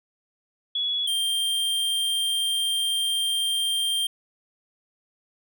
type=tone pair in turn; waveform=sine / square; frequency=3380 / 3178 Hz; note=G#7 / G7; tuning=+30 / +23 cents; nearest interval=minor second; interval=107 cents; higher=first; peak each=-23 dBFS; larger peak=neither; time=0.75-1.07 / 1.07-4.07 s; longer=second; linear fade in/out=5 ms; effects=none